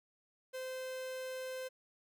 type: tone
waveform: 45% pulse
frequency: 517 Hz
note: C5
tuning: 21 cents flat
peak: -40 dBFS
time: 0.53-1.69 s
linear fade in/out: 20 ms
effects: none